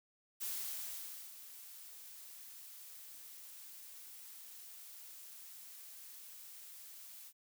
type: noise with ADSR envelope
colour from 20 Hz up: blue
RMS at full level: -40 dBFS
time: 0.4-7.33 s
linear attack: 22 ms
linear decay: 890 ms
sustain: -13 dB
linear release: 56 ms
effects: none